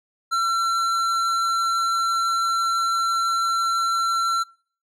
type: tone with tanh clipping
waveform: sine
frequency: 1353 Hz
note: E6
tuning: 45 cents sharp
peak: -21 dBFS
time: 0.31-4.44 s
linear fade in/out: 20 ms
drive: 13 dB
effects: noise-tail reverb RT60 0.5 s tail -26 dB re dry